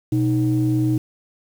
sine tone pair together, 123.7 / 312 Hz, B2 / D#4, +3 / +5 cents, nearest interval octave + major third, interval 1602 cents, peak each -18 dBFS, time 0.12-0.98 s, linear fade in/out 5 ms, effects tanh soft clip ceiling -10 dBFS + 7-bit

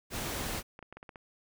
pink noise, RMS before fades -36 dBFS, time 0.1-0.63 s, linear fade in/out 50 ms
clicks, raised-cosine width 0.5 ms, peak -31 dBFS, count 7, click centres 0.791 / 0.827 / 0.926 / 0.97 / 1.029 / 1.092 / 1.158 s
effects none

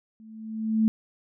sine tone with level ramp, 220 Hz, A3, in tune, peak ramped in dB -46 to -16 dBFS, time 0.2-0.88 s, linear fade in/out 0 ms, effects none

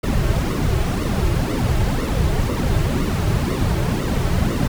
brown noise with flanger, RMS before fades -19 dBFS, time 0.03-4.68 s, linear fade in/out 10 ms, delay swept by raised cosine 1.2 to 4.2 ms, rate 2 Hz, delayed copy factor -0.75, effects none

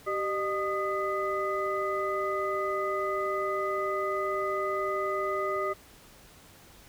sine tone cluster, 387.8 / 609 / 1236 / 2009 Hz, G4 / D#5 / D#6 / B6, -19 / -37 / -12 / +29 cents, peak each -32 / -33 / -31 / -39 dBFS, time 0.06-5.74 s, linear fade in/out 20 ms, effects pink hiss -54 dBFS RMS until 6.88 s

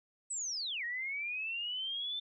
sine linear two-way sweep, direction down then up, 8110 to 1858 to 3564 Hz, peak -35 dBFS, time 0.3-2.2 s, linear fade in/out 10 ms, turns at 0.84 s, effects none

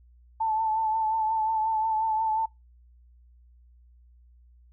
sine tone with vibrato, 880 Hz, A5, in tune, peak -23 dBFS, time 0.4-2.46 s, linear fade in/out 10 ms, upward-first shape triangle, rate 5.6 Hz, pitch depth 40 cents each way, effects noise-tail reverb RT60 0.2 s tail -22 dB re dry + added 60 Hz sine -53 dBFS peak until 4.72 s

